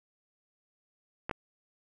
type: clicks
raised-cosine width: 0.5 ms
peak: -18 dBFS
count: 2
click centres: 1.295 / 1.312 s
effects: none